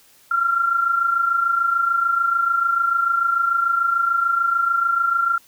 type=tone pair together; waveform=sine; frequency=1351.2 / 1378 Hz; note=E6 / F6; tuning=+42 / -24 cents; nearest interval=unison; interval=34 cents; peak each=-24 / -17 dBFS; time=0.31-5.38 s; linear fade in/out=5 ms; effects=white hiss -53 dBFS RMS until 5.47 s